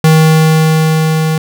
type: tone with level ramp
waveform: square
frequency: 158.2 Hz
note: D#3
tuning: 29 cents sharp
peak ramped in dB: -4 to -11 dBFS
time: 0.04-1.38 s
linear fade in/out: 2 ms
effects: none